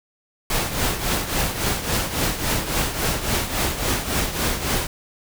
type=noise with tremolo; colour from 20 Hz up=pink; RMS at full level=-20 dBFS; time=0.5-4.87 s; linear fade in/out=2 ms; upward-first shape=triangle; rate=3.6 Hz; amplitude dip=70%; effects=none